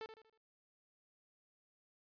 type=tone with echo; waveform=sawtooth; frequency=441.5 Hz; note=A4; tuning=6 cents sharp; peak=-40 dBFS; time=0.01-0.06 s; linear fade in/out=0 ms; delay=79 ms; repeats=4; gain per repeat=-8 dB; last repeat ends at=0.376 s; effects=resampled to 11025 Hz